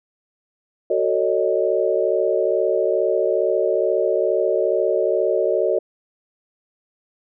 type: chord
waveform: sine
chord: D# half-diminished seventh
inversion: first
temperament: just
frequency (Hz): 373.4 / 448 / 560 / 622.3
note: F#4 / A4 / C#5 / D#5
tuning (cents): +16 / +31 / +18 / 0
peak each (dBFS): -22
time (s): 0.9-5.79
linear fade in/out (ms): 5
effects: none